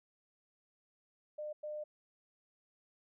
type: tone bursts at uneven times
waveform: sine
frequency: 603 Hz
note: D5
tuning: 46 cents sharp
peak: -39 dBFS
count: 2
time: 1.38-1.53 / 1.63-1.84 s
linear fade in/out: 10 ms
effects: none